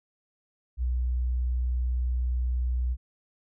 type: tone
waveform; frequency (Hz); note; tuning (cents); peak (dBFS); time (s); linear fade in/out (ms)
sine; 61.74; B1; 0; -24; 0.77-2.97; 50
effects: none